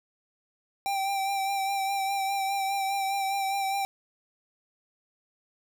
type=tone with vibrato; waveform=square; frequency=784 Hz; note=G5; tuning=in tune; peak=-27 dBFS; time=0.86-3.85 s; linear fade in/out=0 ms; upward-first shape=sine; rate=4.9 Hz; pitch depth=27 cents each way; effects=none